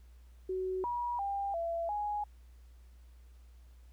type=tone with pitch steps; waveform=sine; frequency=373.5 / 963 / 797 / 673 / 831 Hz; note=F#4 / B5 / G5 / E5 / G#5; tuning=+16 / -44 / +28 / +36 / +1 cents; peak=-32 dBFS; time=0.49-2.24 s; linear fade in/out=5 ms; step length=350 ms; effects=added 60 Hz sine -53 dBFS peak until 3.92 s + pink hiss -71 dBFS RMS until 3.92 s